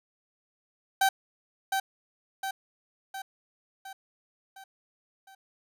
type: tone with echo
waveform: 30% pulse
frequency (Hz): 774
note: G5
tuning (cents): -22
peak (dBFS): -18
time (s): 1.01-1.09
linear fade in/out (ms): 5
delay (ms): 710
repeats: 6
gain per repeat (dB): -5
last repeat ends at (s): 5.35
effects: none